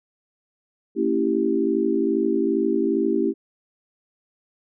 sine chord, A# diminished seventh, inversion none, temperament equal with one note detuned, 227.1 / 277.2 / 329.6 / 392 Hz, A#3 / C#4 / E4 / G4, -45 / 0 / 0 / 0 cents, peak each -26 / -25 / -23 / -23 dBFS, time 0.95-3.34 s, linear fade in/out 50 ms, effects none

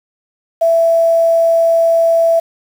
sine tone with quantisation, 664 Hz, E5, 12 cents sharp, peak -8 dBFS, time 0.61-2.4 s, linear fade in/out 10 ms, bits 6, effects none

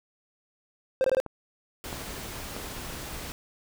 triangle tone bursts, 523.3 Hz, C5, in tune, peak -18 dBFS, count 4, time 1.01-1.201 s, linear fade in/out 0 ms, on 32 ms, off 21 ms
clicks, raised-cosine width 1 ms, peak -22 dBFS, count 3, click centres 1.263 / 1.928 / 2.565 s
pink noise, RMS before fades -38 dBFS, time 1.84-3.32 s, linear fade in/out 0 ms
effects none

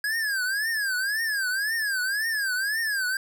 square tone with vibrato, 1646 Hz, G#6, 16 cents flat, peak -25 dBFS, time 0.04-3.17 s, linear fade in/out 2 ms, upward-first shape triangle, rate 1.9 Hz, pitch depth 210 cents each way, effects none

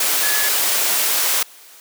sine tone in noise, 1700 Hz, G#6, 40 cents sharp, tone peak -23 dBFS, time 0.23-0.49 s, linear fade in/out 5 ms, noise white, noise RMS -18 dBFS, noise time 0-1.43 s, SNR -8 dB, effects white hiss -44 dBFS RMS until 1.8 s + high-pass 400 Hz 12 dB/octave

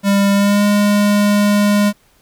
square tone with pitch glide, 199.5 to 205.5 Hz, G3 to G#3, +31 to -18 cents, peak -11 dBFS, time 0.03-1.93 s, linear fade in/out 50 ms, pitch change +51 cents, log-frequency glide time 0.33-0.64 s, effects pink hiss -54 dBFS RMS until 2.21 s

